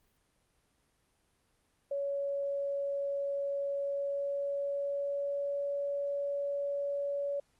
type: tone with pitch glide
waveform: sine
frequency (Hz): 561 to 566.2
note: C#5 to C#5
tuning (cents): +21 to +37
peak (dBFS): -31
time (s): 1.91-7.4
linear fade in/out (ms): 5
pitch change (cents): +16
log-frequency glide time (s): 3.79-5.65
effects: pink hiss -73 dBFS RMS until 7.59 s + Opus 32 kbps